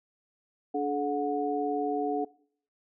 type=tone cluster; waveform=sine; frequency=290 / 428.9 / 729 Hz; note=D4 / A4 / F#5; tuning=-22 / -44 / -26 cents; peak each=-31 dBFS; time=0.74-2.25 s; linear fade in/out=10 ms; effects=noise-tail reverb RT60 0.6 s tail -22 dB re dry